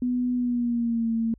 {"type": "tone with pitch glide", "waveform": "sine", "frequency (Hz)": [247.7, 227.1], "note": ["B3", "A#3"], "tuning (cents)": [5, -45], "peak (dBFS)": -22, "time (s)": [0.02, 1.34], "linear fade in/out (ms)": 2, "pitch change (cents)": -150, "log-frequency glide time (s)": [0.35, 1.1], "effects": ["added 50 Hz sine -51 dBFS peak until 1.38 s"]}